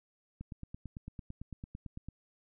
click train, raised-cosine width 5 ms, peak -30 dBFS, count 16, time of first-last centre 0.41-2.086 s, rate 8.95 Hz, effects none

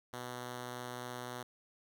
5% pulse tone, 123.47 Hz, B2, in tune, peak -30 dBFS, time 0.13-1.43 s, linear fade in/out 5 ms, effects none

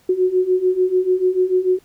sine beating tone pair, 364.1 / 370.9 Hz, F#4 / F#4, -28 / +4 cents, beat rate 6.8 Hz, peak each -19 / -16 dBFS, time 0.09-1.79 s, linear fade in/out 5 ms, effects pink hiss -56 dBFS RMS until 1.84 s

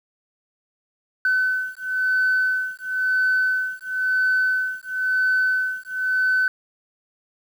sine beating tone pair, 1514 / 1514.98 Hz, F#6 / F#6, +39 / +40 cents, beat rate 0.98 Hz, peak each -21 dBFS, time 1.25-6.48 s, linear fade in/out 2 ms, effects tanh soft clip ceiling -13 dBFS + 8-bit

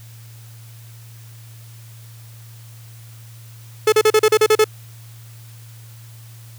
45% pulse tone bursts, 432 Hz, A4, 32 cents flat, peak -10 dBFS, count 9, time 3.87-4.643 s, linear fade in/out 5 ms, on 53 ms, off 37 ms, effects added 114 Hz sine -38 dBFS peak until 6.58 s + white hiss -48 dBFS RMS until 6.58 s

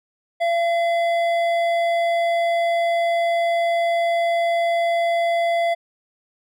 triangle tone with hard clipping, 680 Hz, F5, 46 cents flat, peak -19 dBFS, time 0.4-5.75 s, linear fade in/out 20 ms, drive 13 dB, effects none

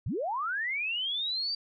sine linear sweep, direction up, 69.3 to 4703 Hz, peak -29 dBFS, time 0.06-1.55 s, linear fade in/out 5 ms, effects none

